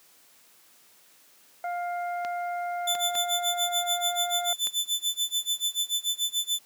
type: harmonic tone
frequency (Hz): 703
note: F5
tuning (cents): +11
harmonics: 1 / 2 / 3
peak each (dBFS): -29 / -39 / -43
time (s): 1.64-4.53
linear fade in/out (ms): 2
type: clicks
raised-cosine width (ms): 0.2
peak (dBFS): -20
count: 4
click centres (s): 2.249 / 2.952 / 3.153 / 4.671
type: tone with tremolo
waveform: sawtooth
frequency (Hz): 3512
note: A7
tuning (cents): -4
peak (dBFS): -20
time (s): 2.87-6.59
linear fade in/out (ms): 5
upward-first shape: sine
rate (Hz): 6.9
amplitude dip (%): 95
effects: white hiss -58 dBFS RMS until 6.65 s + high-pass 150 Hz 12 dB/octave